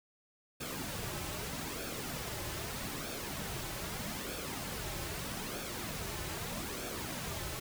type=noise with flanger; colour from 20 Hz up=pink; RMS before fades=-40 dBFS; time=0.6-7.6 s; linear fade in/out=10 ms; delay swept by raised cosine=1 to 4.3 ms; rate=0.8 Hz; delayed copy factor=-0.55; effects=none